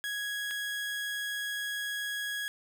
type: tone pair in turn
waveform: 30% pulse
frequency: 1661.2 / 1661.2 Hz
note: G#6 / G#6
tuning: 0 / 0 cents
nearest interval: unison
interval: 0 cents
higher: neither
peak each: -30 / -30 dBFS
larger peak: neither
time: 0.04-0.51 / 0.51-2.48 s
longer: second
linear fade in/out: 0 ms
effects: none